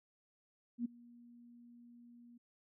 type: tone with ADSR envelope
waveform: sine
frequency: 238.5 Hz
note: A#3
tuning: 40 cents sharp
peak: -32 dBFS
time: 0.78-2.38 s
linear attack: 71 ms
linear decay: 11 ms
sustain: -24 dB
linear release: 10 ms
effects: none